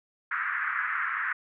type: band-pass noise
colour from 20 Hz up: white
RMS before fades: -30 dBFS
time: 0.31-1.33 s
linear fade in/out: 5 ms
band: 1200 to 1900 Hz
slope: 48 dB/octave
effects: none